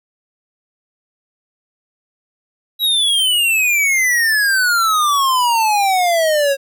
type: exponential sweep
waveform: square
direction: down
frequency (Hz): 3904 to 541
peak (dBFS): -13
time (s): 2.79-6.57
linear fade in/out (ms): 50
effects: none

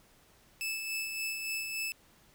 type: tone with tremolo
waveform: sawtooth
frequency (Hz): 2622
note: E7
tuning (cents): -10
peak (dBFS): -29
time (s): 0.61-1.92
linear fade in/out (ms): 0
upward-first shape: sine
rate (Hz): 3.5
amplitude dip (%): 40
effects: pink hiss -63 dBFS RMS until 2.34 s

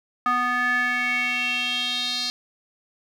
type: tone with band-pass filter sweep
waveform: square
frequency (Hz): 246.9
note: B3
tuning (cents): 0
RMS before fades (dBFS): -24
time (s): 0.26-2.3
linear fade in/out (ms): 0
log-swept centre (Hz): 1300 to 4400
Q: 5.2
effects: 9-bit

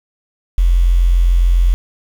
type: tone with quantisation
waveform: sine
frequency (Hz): 43.65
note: F1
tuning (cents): 0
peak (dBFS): -8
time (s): 0.58-1.74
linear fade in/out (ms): 0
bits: 6
effects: none

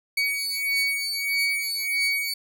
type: beating tone pair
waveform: 30% pulse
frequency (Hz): 2249 / 2250.6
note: C#7 / C#7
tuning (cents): +24 / +26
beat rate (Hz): 1.6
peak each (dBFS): -24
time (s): 0.17-2.34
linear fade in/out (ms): 5
effects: none

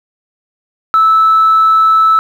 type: tone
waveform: sine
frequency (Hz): 1310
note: E6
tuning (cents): -11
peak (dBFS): -4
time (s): 0.94-2.19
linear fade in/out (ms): 0
effects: tanh soft clip ceiling -2 dBFS + 7-bit

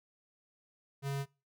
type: tone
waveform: square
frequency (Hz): 138.9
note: C#3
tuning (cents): +4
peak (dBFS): -34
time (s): 1.02-1.26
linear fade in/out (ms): 50
effects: noise-tail reverb RT60 0.3 s tail -23 dB re dry

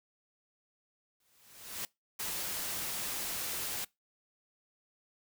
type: noise with exponential growth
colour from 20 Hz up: white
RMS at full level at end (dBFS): -36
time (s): 1.2-1.85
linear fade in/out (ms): 2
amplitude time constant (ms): 140
type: noise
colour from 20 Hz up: white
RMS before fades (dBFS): -37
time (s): 2.19-3.85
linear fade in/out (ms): 10
effects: noise-tail reverb RT60 0.2 s tail -23 dB re dry

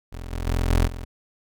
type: tone with level steps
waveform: 25% pulse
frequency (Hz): 42.75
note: F1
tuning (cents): -36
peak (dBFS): -29 / -23 / -17 / -13 / -28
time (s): 0.12-1.05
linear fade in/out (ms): 10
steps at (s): 0.31 / 0.46 / 0.69 / 0.86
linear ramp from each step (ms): 20
effects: none

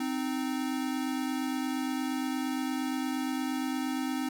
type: tone pair together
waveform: square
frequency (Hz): 260 / 308.6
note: C4 / D#4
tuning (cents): -11 / -14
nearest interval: minor third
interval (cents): 297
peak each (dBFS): -32 / -35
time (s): 0-4.29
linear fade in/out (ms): 5
effects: none

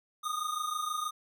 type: tone pair together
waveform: square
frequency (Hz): 1218.2 / 1244.5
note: D#6 / D#6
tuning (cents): -37 / 0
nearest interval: unison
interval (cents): 37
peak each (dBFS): -35 / -36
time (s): 0.23-1.11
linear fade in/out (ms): 20
effects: none

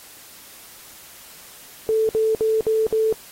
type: tone bursts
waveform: sine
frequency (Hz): 440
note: A4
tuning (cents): 0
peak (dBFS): -16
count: 5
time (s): 1.89-3.126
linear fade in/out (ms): 0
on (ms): 200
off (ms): 59
effects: white hiss -44 dBFS RMS until 3.31 s + AAC 48 kbps

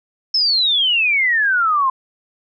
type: exponential sweep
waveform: sine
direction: down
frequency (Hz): 5330 to 1027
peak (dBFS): -13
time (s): 0.34-1.9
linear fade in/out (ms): 5
effects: none

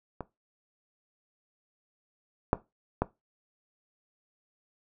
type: clicks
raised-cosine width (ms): 1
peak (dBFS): -21 / -7 / -11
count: 3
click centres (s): 0.207 / 2.531 / 3.02
effects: noise-tail reverb RT60 0.2 s tail -17 dB re dry

